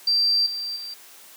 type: tone with level steps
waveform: sine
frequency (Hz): 4699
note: D8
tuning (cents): 0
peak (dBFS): -17 / -27 / -32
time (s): 0.07-0.94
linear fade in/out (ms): 5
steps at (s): 0.46 / 0.76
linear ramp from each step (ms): 5
effects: white hiss -47 dBFS RMS until 1.36 s + high-pass 300 Hz 12 dB/octave